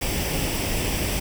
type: noise with comb filter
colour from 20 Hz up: pink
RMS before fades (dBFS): -25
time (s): 0.01-1.2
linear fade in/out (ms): 10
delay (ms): 0.37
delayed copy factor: +0.55
effects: none